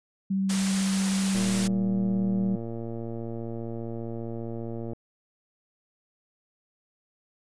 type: tone with vibrato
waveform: sine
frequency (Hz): 192.9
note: G3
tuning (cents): -28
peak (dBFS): -23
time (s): 0.3-2.56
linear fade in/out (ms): 10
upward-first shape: triangle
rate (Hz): 16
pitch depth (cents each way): 10
type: noise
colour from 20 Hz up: white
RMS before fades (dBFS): -31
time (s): 0.49-1.68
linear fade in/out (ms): 10
type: click train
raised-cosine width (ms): 2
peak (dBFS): -23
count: 413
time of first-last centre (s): 1.35-4.933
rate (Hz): 115
effects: resampled to 22050 Hz

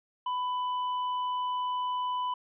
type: tone with hard clipping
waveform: sine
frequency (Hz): 997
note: B5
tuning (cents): +16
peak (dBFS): -30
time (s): 0.26-2.34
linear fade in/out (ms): 5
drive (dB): 5
effects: resampled to 8000 Hz

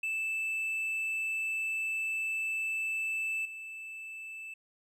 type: tone with level steps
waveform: triangle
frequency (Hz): 2637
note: E7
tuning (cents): 0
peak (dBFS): -29 / -39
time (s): 0.03-4.54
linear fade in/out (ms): 5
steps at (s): 3.45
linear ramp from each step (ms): 5
effects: resampled to 32000 Hz

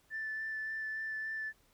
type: tone with vibrato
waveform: sine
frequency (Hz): 1760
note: A6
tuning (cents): 0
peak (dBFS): -35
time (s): 0.1-1.53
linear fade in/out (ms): 50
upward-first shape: sine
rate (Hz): 3.5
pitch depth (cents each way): 11
effects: tanh soft clip ceiling -31 dBFS + pink hiss -69 dBFS RMS until 1.73 s

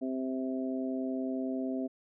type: harmonic tone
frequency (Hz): 130.81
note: C3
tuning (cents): 0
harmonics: 2 / 3 / 4 / 5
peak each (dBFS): -32 / -40 / -44 / -40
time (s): 0.01-1.88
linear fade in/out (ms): 20
effects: none

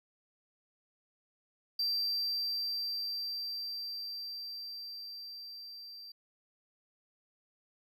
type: tone with level ramp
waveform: triangle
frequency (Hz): 4699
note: D8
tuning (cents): 0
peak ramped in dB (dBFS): -28 to -45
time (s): 1.79-6.12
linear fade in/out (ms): 5
effects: none

